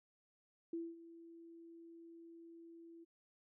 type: tone with ADSR envelope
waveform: sine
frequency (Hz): 333.8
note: E4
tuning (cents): +22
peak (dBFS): -38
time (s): 0.73-3.05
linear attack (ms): 4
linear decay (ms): 220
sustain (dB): -16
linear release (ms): 20
effects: none